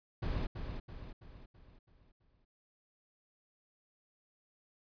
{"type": "noise with echo", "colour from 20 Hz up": "brown", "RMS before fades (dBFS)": -35, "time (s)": [0.22, 0.47], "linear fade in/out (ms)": 10, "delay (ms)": 330, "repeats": 6, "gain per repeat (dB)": -6, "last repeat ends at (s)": 2.45, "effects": ["resampled to 11025 Hz"]}